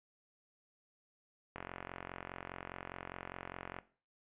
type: click train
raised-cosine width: 0.5 ms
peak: -27 dBFS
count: 101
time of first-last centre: 1.56-3.787 s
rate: 44.9 Hz
effects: noise-tail reverb RT60 0.4 s tail -17 dB re dry + resampled to 8000 Hz